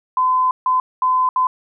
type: tone bursts at uneven times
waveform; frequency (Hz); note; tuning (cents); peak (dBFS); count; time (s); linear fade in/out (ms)
sine; 1020; C6; -44; -13; 4; 0.17-0.51 / 0.66-0.8 / 1.02-1.29 / 1.36-1.47; 2
effects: none